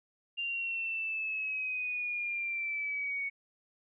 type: exponential sweep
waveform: sine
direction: down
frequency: 2794 to 2222 Hz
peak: -32 dBFS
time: 0.37-3.3 s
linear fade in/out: 20 ms
effects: none